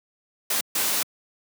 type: noise bursts at uneven times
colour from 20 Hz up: white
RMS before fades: -24 dBFS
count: 2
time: 0.5-0.61 / 0.75-1.03 s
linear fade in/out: 5 ms
effects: high-pass 200 Hz 12 dB/octave